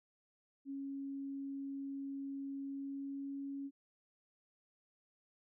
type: tone with pitch glide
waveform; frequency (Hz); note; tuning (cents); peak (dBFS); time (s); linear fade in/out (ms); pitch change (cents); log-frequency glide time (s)
sine; 275.5 to 277.4; C#4 to C#4; -11 to +1; -40; 0.65-3.71; 50; +12; 2.63-3.36
effects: none